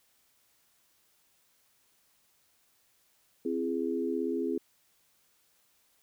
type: chord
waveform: sine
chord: C augmented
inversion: none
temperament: equal with one note detuned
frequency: 261.6 / 337.1 / 415.3 Hz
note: C4 / E4 / G#4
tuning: 0 / +39 / 0 cents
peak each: -33 dBFS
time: 3.45-4.58 s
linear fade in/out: 5 ms
effects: white hiss -69 dBFS RMS until 6.02 s